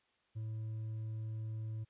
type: tone with hard clipping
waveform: sine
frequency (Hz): 110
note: A2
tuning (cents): 0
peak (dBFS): -39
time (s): 0.35-1.85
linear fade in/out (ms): 20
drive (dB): 2
effects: white hiss -75 dBFS RMS until 1.89 s + resampled to 8000 Hz